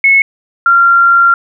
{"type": "tone pair in turn", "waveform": "sine", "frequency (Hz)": [2192, 1380.9], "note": ["C#7", "F6"], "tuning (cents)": [-20, -20], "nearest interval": "minor sixth", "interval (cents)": 800, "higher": "first", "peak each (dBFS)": -4, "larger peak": "neither", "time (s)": [[0.04, 0.22], [0.66, 1.34]], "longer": "second", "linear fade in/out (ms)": 2, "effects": []}